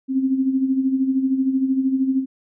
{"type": "tone with tremolo", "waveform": "sine", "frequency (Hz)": 264.8, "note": "C4", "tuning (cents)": 21, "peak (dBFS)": -14, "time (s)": [0.08, 2.26], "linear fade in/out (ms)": 50, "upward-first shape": "sine", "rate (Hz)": 13, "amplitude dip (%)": 60, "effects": []}